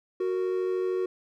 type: tone pair together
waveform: triangle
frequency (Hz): 370 / 463.2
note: F#4 / A#4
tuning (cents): 0 / -11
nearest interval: major third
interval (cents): 389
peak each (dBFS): -24 / -31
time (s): 0.2-1.06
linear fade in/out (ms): 5
effects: none